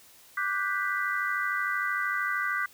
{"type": "chord", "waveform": "sine", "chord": "G major seventh", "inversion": "second", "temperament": "equal with one note detuned", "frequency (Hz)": [1174.7, 1474.9, 1568, 1975.5], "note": ["D6", "F#6", "G6", "B6"], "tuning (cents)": [0, -6, 0, 0], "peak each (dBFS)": -32, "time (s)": [0.37, 2.66], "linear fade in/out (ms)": 5, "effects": ["white hiss -55 dBFS RMS until 2.73 s"]}